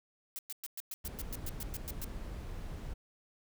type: noise bursts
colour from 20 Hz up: blue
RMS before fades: -41 dBFS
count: 13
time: 0.36-2.044 s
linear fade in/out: 0 ms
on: 28 ms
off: 110 ms
type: noise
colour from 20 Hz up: brown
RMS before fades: -42 dBFS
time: 1.04-2.94 s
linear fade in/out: 10 ms
effects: none